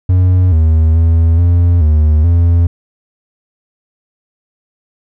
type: tone with pitch steps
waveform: triangle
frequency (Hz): 91.3 / 79.8 / 82.4 / 86.7 / 76.7 / 85.3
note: F#2 / D#2 / E2 / F2 / D#2 / F2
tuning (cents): -23 / +44 / 0 / -12 / -24 / -40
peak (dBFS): -4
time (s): 0.09-2.67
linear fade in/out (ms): 5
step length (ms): 430
effects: none